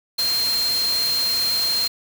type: tone in noise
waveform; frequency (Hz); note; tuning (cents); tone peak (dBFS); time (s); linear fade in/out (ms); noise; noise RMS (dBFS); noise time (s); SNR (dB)
sine; 4186; C8; 0; -19; 0.18-1.88; 10; white; -28; 0.18-1.88; +6
effects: none